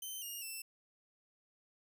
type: tone with pitch steps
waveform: 5% pulse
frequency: 3082 / 2841 / 2670 Hz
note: G7 / F7 / E7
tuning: -30 / +29 / +22 cents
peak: -34 dBFS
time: 0.02-0.62 s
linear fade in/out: 5 ms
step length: 200 ms
effects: none